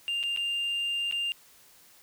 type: tone with dropouts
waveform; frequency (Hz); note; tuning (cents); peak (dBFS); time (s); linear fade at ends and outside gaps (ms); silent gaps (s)
sine; 2797; F7; +2; -25; 0.08-1.32; 0; 0.23-0.236 / 0.363-0.373 / 1.112-1.124
effects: tanh soft clip ceiling -26 dBFS + white hiss -57 dBFS RMS until 2.02 s